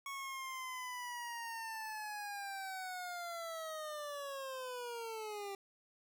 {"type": "linear sweep", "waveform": "25% pulse", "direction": "down", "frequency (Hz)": [1108.7, 391.7], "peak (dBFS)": -38, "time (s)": [0.06, 5.55], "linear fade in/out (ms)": 2, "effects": []}